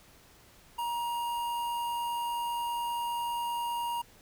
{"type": "tone with notch filter", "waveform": "square", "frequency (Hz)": 945, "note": "A#5", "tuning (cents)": 23, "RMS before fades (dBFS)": -33, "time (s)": [0.78, 4.02], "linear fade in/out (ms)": 10, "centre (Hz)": 5500, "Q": 0.79, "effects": ["pink hiss -58 dBFS RMS until 4.21 s"]}